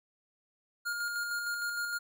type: tone with tremolo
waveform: square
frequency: 1416 Hz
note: F6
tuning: 23 cents sharp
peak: -32 dBFS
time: 0.85-1.99 s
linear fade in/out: 20 ms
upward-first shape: square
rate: 6.5 Hz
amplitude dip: 30%
effects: none